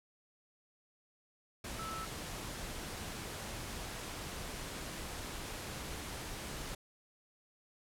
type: tone in noise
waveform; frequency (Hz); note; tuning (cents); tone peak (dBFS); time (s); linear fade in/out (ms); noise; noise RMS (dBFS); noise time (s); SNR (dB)
sine; 1313; E6; -7; -41; 1.79-2.05; 5; pink; -43; 1.64-6.75; -1
effects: low-pass 12000 Hz 12 dB/octave